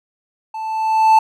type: tone with level ramp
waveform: triangle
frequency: 880 Hz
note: A5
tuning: in tune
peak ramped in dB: -23 to -4 dBFS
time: 0.54-1.19 s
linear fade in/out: 5 ms
effects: none